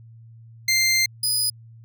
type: tone pair in turn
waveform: 20% pulse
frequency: 2093 / 4978 Hz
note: C7 / D#8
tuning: 0 / 0 cents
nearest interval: octave + minor third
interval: 1500 cents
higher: second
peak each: -12 / -14 dBFS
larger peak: first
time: 0.68-1.06 / 1.23-1.5 s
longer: first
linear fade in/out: 5 ms
effects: added 114 Hz sine -43 dBFS peak until 1.84 s